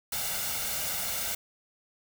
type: noise with comb filter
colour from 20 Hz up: white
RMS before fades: -32 dBFS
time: 0.12-1.35 s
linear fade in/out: 5 ms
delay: 1.4 ms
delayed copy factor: +0.6
effects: none